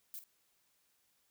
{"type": "noise with echo", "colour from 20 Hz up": "violet", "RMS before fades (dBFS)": -45, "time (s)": [0.14, 0.19], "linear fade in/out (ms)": 0, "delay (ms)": 49, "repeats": 1, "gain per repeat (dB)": -12, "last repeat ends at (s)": 0.239, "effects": ["white hiss -75 dBFS RMS until 1.3 s"]}